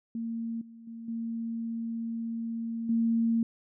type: tone with level steps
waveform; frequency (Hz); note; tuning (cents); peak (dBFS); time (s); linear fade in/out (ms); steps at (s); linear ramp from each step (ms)
sine; 229.1; A#3; -30; -31 / -46 / -39 / -31 / -23; 0.15-3.43; 2; 0.61 / 0.87 / 1.08 / 2.89; 5
effects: none